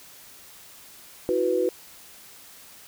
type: chord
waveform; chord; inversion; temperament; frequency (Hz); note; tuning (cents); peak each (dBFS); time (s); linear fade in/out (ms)
sine; E suspended second; none; just; 329.6 / 370.8 / 494.4; E4 / F#4 / B4; 0 / +4 / +2; -28 / -24 / -24; 1.29-1.69; 0
effects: white hiss -48 dBFS RMS until 2.87 s